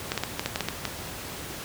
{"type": "clicks", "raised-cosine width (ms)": 0.2, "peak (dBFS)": -9, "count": 9, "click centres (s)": [0.119, 0.177, 0.236, 0.395, 0.46, 0.559, 0.607, 0.686, 0.853], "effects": ["pink hiss -37 dBFS RMS until 1.64 s", "high-pass 60 Hz 12 dB/octave"]}